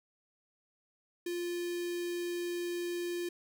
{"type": "tone with notch filter", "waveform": "square", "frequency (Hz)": 349.2, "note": "F4", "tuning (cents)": 0, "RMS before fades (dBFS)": -36, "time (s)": [1.26, 3.29], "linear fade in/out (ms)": 5, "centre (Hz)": 1000, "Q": 1.4, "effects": []}